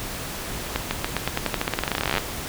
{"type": "accelerating click train", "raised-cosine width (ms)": 0.3, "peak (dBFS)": -6, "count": 29, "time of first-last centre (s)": [0.76, 2.181], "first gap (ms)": 150, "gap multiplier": 0.9, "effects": ["pink hiss -32 dBFS RMS until 2.48 s"]}